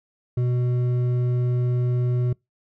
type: tone with hard clipping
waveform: sine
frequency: 123.47 Hz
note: B2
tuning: in tune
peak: -21 dBFS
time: 0.37-2.33 s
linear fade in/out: 5 ms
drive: 7 dB
effects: noise-tail reverb RT60 0.2 s tail -26 dB re dry